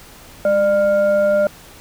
sine tone with frequency modulation, 598 Hz, D5, 31 cents sharp, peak -12 dBFS, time 0.45-1.47 s, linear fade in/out 2 ms, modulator 803 Hz, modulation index 0.41, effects pink hiss -42 dBFS RMS until 1.8 s

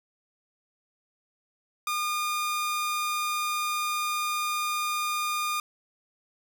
sawtooth tone, 1215 Hz, D#6, 42 cents flat, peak -23 dBFS, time 1.87-5.6 s, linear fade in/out 2 ms, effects none

